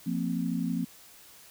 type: chord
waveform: sine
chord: F suspended fourth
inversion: none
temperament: equal with one note detuned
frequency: 174.61 / 229.3 / 261.6 Hz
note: F3 / Bb3 / C4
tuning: 0 / -28 / 0 cents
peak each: -31 / -32 / -32 dBFS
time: 0.06-0.85 s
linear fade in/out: 10 ms
effects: white hiss -53 dBFS RMS until 1.5 s